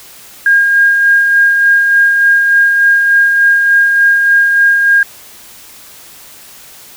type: tone with tremolo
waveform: sine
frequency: 1619 Hz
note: G#6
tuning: 45 cents flat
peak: -4 dBFS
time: 0.46-5.03 s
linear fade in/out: 2 ms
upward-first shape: sine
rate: 3.4 Hz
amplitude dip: 35%
effects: white hiss -36 dBFS RMS until 6.96 s